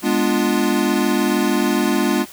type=chord; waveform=square; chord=G# diminished seventh; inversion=none; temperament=equal; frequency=207.7 / 246.9 / 293.7 / 349.2 Hz; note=G#3 / B3 / D4 / F4; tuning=0 / 0 / 0 / 0 cents; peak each=-22 dBFS; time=0.02-2.26 s; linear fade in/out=50 ms; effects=white hiss -40 dBFS RMS until 2.32 s